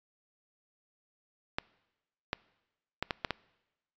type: clicks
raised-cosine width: 0.3 ms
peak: -14 dBFS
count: 6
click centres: 1.585 / 2.331 / 3.026 / 3.108 / 3.248 / 3.307 s
effects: noise-tail reverb RT60 1.0 s tail -23 dB re dry + resampled to 16000 Hz